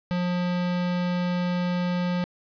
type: tone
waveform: square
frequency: 178 Hz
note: F3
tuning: 33 cents sharp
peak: -24 dBFS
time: 0.11-2.24 s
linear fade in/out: 0 ms
effects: resampled to 11025 Hz + 10-bit